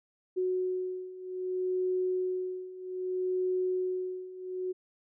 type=beating tone pair; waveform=sine; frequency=368.1 / 368.73 Hz; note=F#4 / F#4; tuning=-9 / -6 cents; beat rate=0.63 Hz; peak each=-34 / -31 dBFS; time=0.36-4.73 s; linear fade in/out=20 ms; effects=none